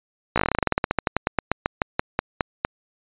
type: slowing click train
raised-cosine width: 0.5 ms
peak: -4 dBFS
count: 28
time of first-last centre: 0.36-2.649 s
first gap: 16 ms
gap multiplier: 1.11
effects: resampled to 8000 Hz